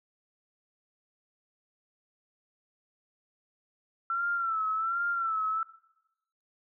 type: tone with vibrato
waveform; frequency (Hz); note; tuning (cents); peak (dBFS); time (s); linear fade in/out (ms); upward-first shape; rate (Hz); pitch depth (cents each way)
sine; 1342; E6; +31; -27; 4.1-5.63; 2; sine; 1.3; 74
effects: noise-tail reverb RT60 0.9 s tail -20 dB re dry